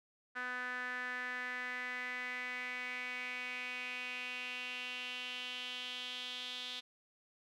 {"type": "tone with band-pass filter sweep", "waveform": "sawtooth", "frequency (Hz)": 249.8, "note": "B3", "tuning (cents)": 20, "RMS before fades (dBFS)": -42, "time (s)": [0.35, 6.81], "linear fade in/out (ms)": 20, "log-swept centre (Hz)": [1600, 3500], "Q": 5.1, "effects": []}